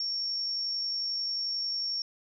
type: tone with amplitude modulation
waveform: sine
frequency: 5490 Hz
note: F8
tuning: 31 cents flat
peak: -28 dBFS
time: 0-2.02 s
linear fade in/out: 2 ms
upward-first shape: sine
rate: 51.2 Hz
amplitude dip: 25%
effects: none